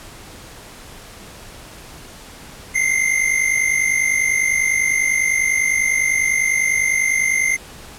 square tone pair together, 2065 / 2115 Hz, C7 / C7, -23 / +18 cents, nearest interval unison, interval 41 cents, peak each -19 dBFS, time 2.74-7.57 s, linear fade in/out 20 ms, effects pink hiss -39 dBFS RMS until 7.98 s + low-pass 12000 Hz 12 dB/octave

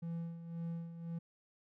triangle tone with tremolo, 167.6 Hz, E3, 29 cents sharp, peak -35 dBFS, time 0.02-1.19 s, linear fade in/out 10 ms, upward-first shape sine, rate 1.9 Hz, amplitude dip 65%, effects none

